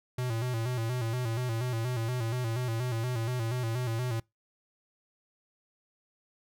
square tone with vibrato, 119.5 Hz, A#2, 43 cents sharp, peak -30 dBFS, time 0.18-4.2 s, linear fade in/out 5 ms, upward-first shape square, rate 4.2 Hz, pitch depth 89 cents each way, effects noise-tail reverb RT60 0.2 s tail -25 dB re dry

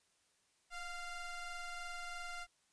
25% pulse ring-modulated tone, 698.5 Hz, F5, in tune, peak -36 dBFS, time 0.7-2.47 s, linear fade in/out 50 ms, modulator 687 Hz, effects white hiss -75 dBFS RMS until 2.72 s + resampled to 22050 Hz

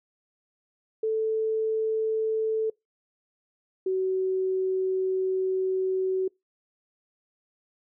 sine tone pair in turn, 440 / 376.4 Hz, A4 / F#4, 0 / +30 cents, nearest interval minor third, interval 270 cents, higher first, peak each -23 dBFS, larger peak neither, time 1.03-2.7 / 3.86-6.28 s, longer second, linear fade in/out 5 ms, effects noise-tail reverb RT60 0.2 s tail -26 dB re dry

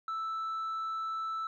sine tone, 1318.5 Hz, E6, in tune, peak -30 dBFS, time 0.08-1.47 s, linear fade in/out 2 ms, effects tanh soft clip ceiling -32 dBFS + 12-bit

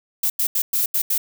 violet noise bursts at uneven times, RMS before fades -20 dBFS, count 6, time 0.23-0.3 / 0.39-0.47 / 0.55-0.62 / 0.73-0.86 / 0.94-1.02 / 1.1-1.18 s, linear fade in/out 5 ms, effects none

